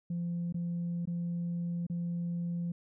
sine tone with dropouts, 172.3 Hz, F3, 23 cents flat, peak -30 dBFS, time 0.1-2.72 s, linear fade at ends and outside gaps 5 ms, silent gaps 0.525-0.543 / 1.055-1.073 / 1.867-1.898 s, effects tanh soft clip ceiling -29 dBFS

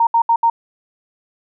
sine tone bursts at uneven times, 925 Hz, A#5, 14 cents flat, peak -10 dBFS, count 4, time 0-0.07 / 0.14-0.22 / 0.29-0.36 / 0.43-0.5 s, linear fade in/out 5 ms, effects none

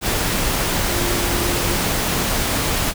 sine tone in noise, 349.3 Hz, F4, in tune, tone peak -27 dBFS, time 0.88-1.79 s, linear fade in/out 50 ms, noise pink, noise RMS -20 dBFS, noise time 0.01-2.94 s, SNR -10 dB, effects none

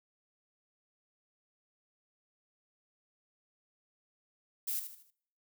violet noise with echo, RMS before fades -35 dBFS, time 4.67-4.8 s, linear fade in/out 10 ms, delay 77 ms, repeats 4, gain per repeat -8 dB, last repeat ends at 5.108 s, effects noise-tail reverb RT60 0.7 s tail -26 dB re dry

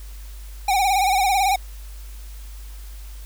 square tone with vibrato, 776 Hz, G5, 18 cents flat, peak -17 dBFS, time 0.68-1.56 s, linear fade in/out 5 ms, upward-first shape sine, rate 18 Hz, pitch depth 91 cents each way, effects added 50 Hz sine -34 dBFS peak until 3.25 s + white hiss -48 dBFS RMS until 3.25 s

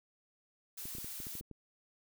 blue noise, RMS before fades -44 dBFS, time 0.77-1.41 s, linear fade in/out 10 ms
clicks, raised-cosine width 3 ms, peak -35 dBFS, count 9, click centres 0.855 / 0.951 / 0.984 / 1.045 / 1.202 / 1.269 / 1.353 / 1.41 / 1.513 s
effects none

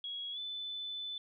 sine tone with pitch glide, 3322 to 3507 Hz, G#7 to A7, 0 to -6 cents, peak -38 dBFS, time 0.04-1.18 s, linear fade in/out 2 ms, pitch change +94 cents, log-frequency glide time 0.32-0.39 s, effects none

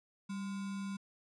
sine tone with sample-and-hold, 196 Hz, G3, in tune, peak -37 dBFS, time 0.29-0.97 s, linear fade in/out 10 ms, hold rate 1225 Hz, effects resampled to 22050 Hz

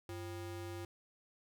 square ring-modulated tone, 220 Hz, A3, in tune, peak -40 dBFS, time 0.09-0.85 s, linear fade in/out 2 ms, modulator 125 Hz, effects none

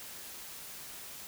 silence, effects white hiss -46 dBFS RMS until 1.27 s

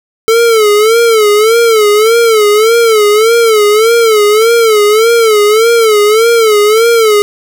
square tone with vibrato, 440 Hz, A4, in tune, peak -5 dBFS, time 0.28-7.22 s, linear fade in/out 0 ms, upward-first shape sine, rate 1.7 Hz, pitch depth 110 cents each way, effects none

